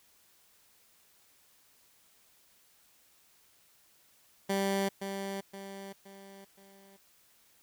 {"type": "tone with echo", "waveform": "15% pulse", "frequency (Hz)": 196, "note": "G3", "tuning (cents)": 0, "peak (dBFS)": -22, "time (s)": [4.49, 4.89], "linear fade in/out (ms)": 10, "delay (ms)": 520, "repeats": 4, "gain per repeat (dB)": -7, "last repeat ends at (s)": 6.97, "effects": ["white hiss -65 dBFS RMS until 7.62 s"]}